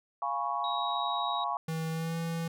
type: chord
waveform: sine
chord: C# dominant seventh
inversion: first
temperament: equal with one note detuned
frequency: 698.5 / 830.6 / 980.4 / 1108.7 Hz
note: E#5 / G#5 / B5 / C#6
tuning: 0 / 0 / -13 / 0 cents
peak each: -36 / -35 / -36 / -33 dBFS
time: 0.22-1.57 s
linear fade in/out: 2 ms
type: tone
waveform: sine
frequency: 3813 Hz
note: A#7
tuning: 38 cents sharp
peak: -36 dBFS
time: 0.64-1.44 s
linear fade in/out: 2 ms
type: tone with pitch glide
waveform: square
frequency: 161.3 to 165.83 Hz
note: E3 to E3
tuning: -37 to +11 cents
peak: -32 dBFS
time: 1.68-2.48 s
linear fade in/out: 5 ms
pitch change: +48 cents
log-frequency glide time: 1.91-2.17 s
effects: none